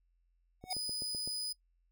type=tone with exponential growth; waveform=square; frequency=740 Hz; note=F#5; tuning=in tune; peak=-35 dBFS; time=0.61-0.73 s; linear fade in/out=2 ms; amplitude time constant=26 ms
type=click train; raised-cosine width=2 ms; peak=-33 dBFS; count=6; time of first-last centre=0.64-1.275 s; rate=7.87 Hz
type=tone; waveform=35% pulse; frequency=4978 Hz; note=D#8; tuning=in tune; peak=-34 dBFS; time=0.7-1.53 s; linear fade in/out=10 ms
effects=noise-tail reverb RT60 0.1 s tail -23 dB re dry + added 43 Hz sine -70 dBFS peak until 1.91 s